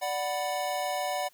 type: chord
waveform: square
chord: B minor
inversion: first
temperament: equal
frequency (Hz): 587.3 / 740 / 987.8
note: D5 / F#5 / B5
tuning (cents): 0 / 0 / 0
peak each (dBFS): -34 / -32 / -38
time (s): 0.01-1.29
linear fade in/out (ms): 20
effects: white hiss -62 dBFS RMS until 1.33 s + high-pass 80 Hz 12 dB/octave